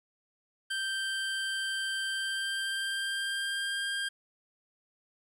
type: tone with pitch glide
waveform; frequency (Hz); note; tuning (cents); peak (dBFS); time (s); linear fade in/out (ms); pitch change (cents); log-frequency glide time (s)
25% pulse; 1567 to 1600.9; G6 to G6; -1 to +36; -27; 0.7-4.09; 10; +37; 2.06-3.86
effects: low-pass 11000 Hz 12 dB/octave + 11-bit